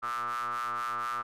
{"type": "ring-modulated tone", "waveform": "square", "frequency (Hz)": 60.1, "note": "B1", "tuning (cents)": -46, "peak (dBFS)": -29, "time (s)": [0.02, 1.23], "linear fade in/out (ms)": 20, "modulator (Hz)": 1260, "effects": ["resampled to 32000 Hz"]}